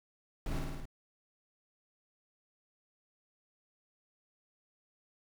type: noise with echo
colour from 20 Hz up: brown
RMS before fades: -33 dBFS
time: 0.46-0.59 s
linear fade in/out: 2 ms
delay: 53 ms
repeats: 5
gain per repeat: -2 dB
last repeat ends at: 0.855 s
effects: none